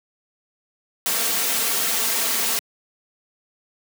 white noise with comb filter, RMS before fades -22 dBFS, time 1.06-2.59 s, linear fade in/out 0 ms, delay 4.4 ms, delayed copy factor +0.55, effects high-pass 200 Hz 12 dB/octave

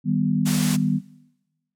sine chord, Eb augmented, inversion none, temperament equal, 155.56 / 196 / 246.9 Hz, Eb3 / G3 / B3, 0 / 0 / 0 cents, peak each -23 dBFS, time 0.04-1.01 s, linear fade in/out 50 ms
white low-pass noise, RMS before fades -30 dBFS, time 0.45-0.77 s, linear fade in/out 20 ms, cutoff 11000 Hz, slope 24 dB/octave
effects noise-tail reverb RT60 1.0 s tail -21 dB re dry

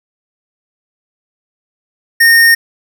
square tone, 1840 Hz, A#6, 23 cents flat, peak -5 dBFS, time 2.2-2.55 s, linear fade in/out 10 ms, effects none

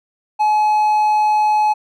triangle tone, 850 Hz, G#5, 40 cents sharp, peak -10 dBFS, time 0.39-1.74 s, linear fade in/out 20 ms, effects none

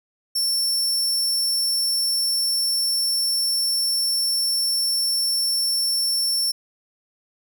sawtooth tone, 5420 Hz, E8, 47 cents sharp, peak -17 dBFS, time 0.35-6.52 s, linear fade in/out 10 ms, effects none

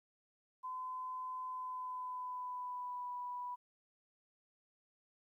sine tone with pitch glide, 1019 to 984.9 Hz, C6 to B5, -46 to -5 cents, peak -40 dBFS, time 0.63-3.56 s, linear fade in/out 20 ms, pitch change -59 cents, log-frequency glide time 1.47-3.13 s, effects 13-bit

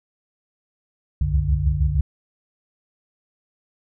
sine tone cluster, 65 / 71.3 / 77.8 / 92.8 / 146.4 Hz, C2 / C#2 / D#2 / F#2 / D3, -11 / +49 / 0 / +6 / -5 cents, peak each -21 / -23 / -28 / -26 / -24 dBFS, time 1.21-2.01 s, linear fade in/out 5 ms, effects none

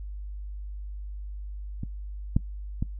clicks, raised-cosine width 5 ms, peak -19 / -9 / -15 dBFS, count 3, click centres 1.834 / 2.365 / 2.825 s, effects noise-tail reverb RT60 0.1 s tail -20 dB re dry + added 50 Hz sine -34 dBFS peak until 2.99 s

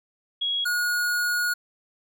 sine / square tone pair in turn, 3317 / 1445.5 Hz, G#7 / F#6, -3 / -41 cents, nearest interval octave + major second, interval 1438 cents, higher first, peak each -23 dBFS, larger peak neither, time 0.41-0.65 / 0.65-1.54 s, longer second, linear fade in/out 10 ms, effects none

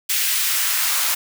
white noise with high-pass filter sweep, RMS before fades -20 dBFS, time 0.09-1.15 s, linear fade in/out 10 ms, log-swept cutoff 2300 to 930 Hz, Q 1.1, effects none

